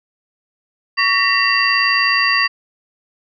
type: tone cluster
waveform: sine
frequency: 1127 / 1838 / 1957 / 2737 / 4680 Hz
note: C#6 / A#6 / B6 / F7 / D8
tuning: +28 / -25 / -16 / -36 / -7 cents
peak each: -19 dBFS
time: 0.97-2.48 s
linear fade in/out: 20 ms
effects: none